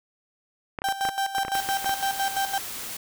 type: clicks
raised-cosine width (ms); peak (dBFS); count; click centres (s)
0.5; -16; 12; 0.788 / 0.819 / 0.887 / 1.052 / 1.088 / 1.383 / 1.45 / 1.482 / 1.553 / 1.689 / 1.845 / 1.894
type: tone with tremolo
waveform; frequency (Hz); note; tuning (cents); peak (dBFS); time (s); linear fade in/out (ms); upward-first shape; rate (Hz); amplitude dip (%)
35% pulse; 784; G5; 0; -21; 0.84-2.58; 2; square; 5.9; 70
type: noise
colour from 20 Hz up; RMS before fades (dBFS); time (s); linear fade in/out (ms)
white; -35; 1.54-2.97; 5
effects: none

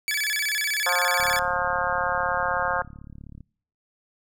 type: tone with vibrato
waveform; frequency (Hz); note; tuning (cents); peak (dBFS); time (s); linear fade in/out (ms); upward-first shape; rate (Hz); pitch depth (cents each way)
sawtooth; 1979; B6; +3; -20; 0.08-1.39; 0; square; 16; 250
type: harmonic tone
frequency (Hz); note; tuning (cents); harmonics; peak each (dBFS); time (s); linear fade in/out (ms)
178.1; F3; +34; 3 / 4 / 5 / 6 / 7 / 8 / 9; -30 / -30 / -30 / -30 / -30 / -30 / -30; 0.86-2.82; 2
type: click train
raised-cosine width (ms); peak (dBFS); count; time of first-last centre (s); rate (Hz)
5; -30; 80; 1.2-3.407; 35.8
effects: noise-tail reverb RT60 0.6 s tail -26 dB re dry

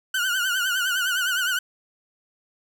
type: tone with vibrato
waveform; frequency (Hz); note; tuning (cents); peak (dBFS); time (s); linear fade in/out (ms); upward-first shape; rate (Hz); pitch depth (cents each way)
30% pulse; 1475; F#6; -6; -19; 0.14-1.59; 5; triangle; 9.8; 110
effects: none

